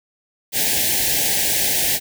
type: band-stop noise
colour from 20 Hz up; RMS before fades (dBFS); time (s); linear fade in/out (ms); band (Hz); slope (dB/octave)
white; -19; 0.52-2; 50; 880 to 1600; 96
effects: none